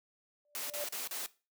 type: tone with exponential growth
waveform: sine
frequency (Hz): 587.3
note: D5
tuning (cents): 0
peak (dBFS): -34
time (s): 0.45-0.84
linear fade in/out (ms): 1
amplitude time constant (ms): 84
type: noise bursts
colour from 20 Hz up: white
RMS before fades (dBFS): -39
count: 4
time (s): 0.55-1.261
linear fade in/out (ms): 0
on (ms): 150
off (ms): 37
effects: noise-tail reverb RT60 0.3 s tail -18 dB re dry + high-pass 300 Hz 12 dB/octave